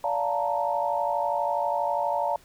sine chord, Bb major seventh, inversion first, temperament equal with one note detuned, 578.9 / 698.5 / 880 / 932.3 Hz, D5 / F5 / A5 / Bb5, -25 / 0 / 0 / 0 cents, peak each -29 dBFS, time 0.04-2.36 s, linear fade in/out 2 ms, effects pink hiss -56 dBFS RMS until 2.44 s

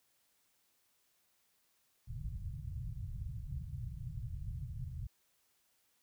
white low-pass noise, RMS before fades -42 dBFS, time 2.07-5.07 s, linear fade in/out 10 ms, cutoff 140 Hz, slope 48 dB/octave, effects white hiss -75 dBFS RMS until 6.02 s

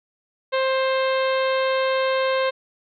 harmonic tone, 527 Hz, C5, 12 cents sharp, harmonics 1 / 2 / 3 / 4 / 5 / 6 / 7 / 8, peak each -20 / -26 / -30 / -32 / -34 / -36 / -37 / -38 dBFS, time 0.52-2.51 s, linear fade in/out 20 ms, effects none

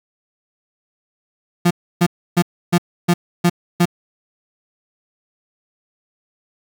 35% pulse tone bursts, 174.2 Hz, F3, 4 cents flat, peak -9 dBFS, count 7, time 1.65-3.856 s, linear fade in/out 10 ms, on 58 ms, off 300 ms, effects 8-bit

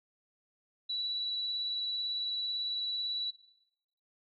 sine tone with vibrato, 3936 Hz, B7, 7 cents flat, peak -32 dBFS, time 0.89-3.31 s, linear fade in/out 10 ms, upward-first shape triangle, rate 18 Hz, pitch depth 12 cents each way, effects noise-tail reverb RT60 0.9 s tail -20 dB re dry

